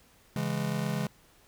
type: chord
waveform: square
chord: C# minor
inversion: none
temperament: just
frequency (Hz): 138.59 / 166.31 / 207.9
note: C#3 / E3 / G#3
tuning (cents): 0 / +16 / +2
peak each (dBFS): -34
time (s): 0.36-1.07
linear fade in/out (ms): 2
effects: pink hiss -61 dBFS RMS until 1.47 s